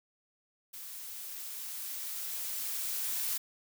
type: noise with level ramp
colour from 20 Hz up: blue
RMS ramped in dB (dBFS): -45 to -33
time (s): 0.73-3.38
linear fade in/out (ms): 10
effects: none